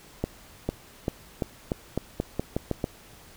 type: accelerating click train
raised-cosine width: 2 ms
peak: -12 dBFS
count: 11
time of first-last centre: 0.24-2.842 s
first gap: 450 ms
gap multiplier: 0.87
effects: pink hiss -51 dBFS RMS until 3.36 s